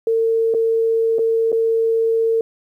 sine tone with dropouts, 452.7 Hz, A4, 49 cents sharp, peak -14 dBFS, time 0.07-2.41 s, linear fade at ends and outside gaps 2 ms, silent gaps 0.54-0.546 / 1.185-1.191 / 1.519-1.527 s, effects 9-bit

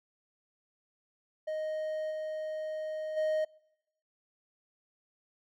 triangle tone with level steps, 622.3 Hz, D#5, in tune, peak -30 / -32 / -25 dBFS, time 1.47-3.45 s, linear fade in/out 10 ms, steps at 2.1 / 3.16 s, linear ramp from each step 20 ms, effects noise-tail reverb RT60 0.9 s tail -26 dB re dry

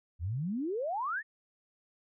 sine exponential sweep, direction up, 76 to 1888 Hz, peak -31 dBFS, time 0.19-1.23 s, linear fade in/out 50 ms, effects none

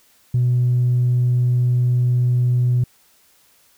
triangle tone with tanh clipping, 123.47 Hz, B2, in tune, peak -14 dBFS, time 0.34-2.84 s, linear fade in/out 5 ms, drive 5 dB, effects white hiss -56 dBFS RMS until 3.77 s

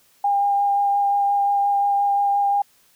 sine tone with vibrato, 805 Hz, G5, 46 cents sharp, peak -16 dBFS, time 0.24-2.62 s, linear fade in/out 5 ms, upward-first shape sine, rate 5.7 Hz, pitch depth 11 cents each way, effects white hiss -58 dBFS RMS until 2.95 s

